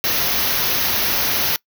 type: band-stop noise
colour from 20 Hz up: white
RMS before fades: -19 dBFS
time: 0.04-1.56 s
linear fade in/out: 0 ms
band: 6300 to 11000 Hz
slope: 96 dB/octave
effects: noise-tail reverb RT60 0.1 s tail -23 dB re dry